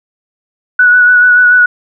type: tone with vibrato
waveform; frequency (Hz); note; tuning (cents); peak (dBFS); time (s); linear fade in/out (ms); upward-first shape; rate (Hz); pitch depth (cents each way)
sine; 1474; F#6; -7; -3; 0.79-1.66; 5; sine; 6.9; 21
effects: none